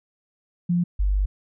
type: tone pair in turn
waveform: sine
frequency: 174.61 / 49 Hz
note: F3 / G1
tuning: 0 / 0 cents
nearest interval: octave + minor seventh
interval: 2200 cents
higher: first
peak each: -18 dBFS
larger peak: neither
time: 0.69-0.84 / 0.99-1.26 s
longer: second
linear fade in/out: 10 ms
effects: none